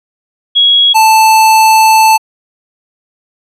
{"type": "tone pair in turn", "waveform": ["sine", "square"], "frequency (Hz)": [3322, 879.9], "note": ["G#7", "A5"], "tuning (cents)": [0, 0], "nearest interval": "octave + major seventh", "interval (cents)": 2300, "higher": "first", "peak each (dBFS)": -4, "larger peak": "neither", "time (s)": [[0.55, 0.94], [0.94, 2.18]], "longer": "second", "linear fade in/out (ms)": 20, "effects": ["resampled to 32000 Hz"]}